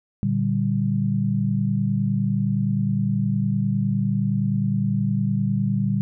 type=chord; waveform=sine; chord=G minor; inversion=first; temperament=equal; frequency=116.54 / 146.83 / 196 Hz; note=Bb2 / D3 / G3; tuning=0 / 0 / 0 cents; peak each=-24 / -25 / -22 dBFS; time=0.23-6.01 s; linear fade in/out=0 ms; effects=none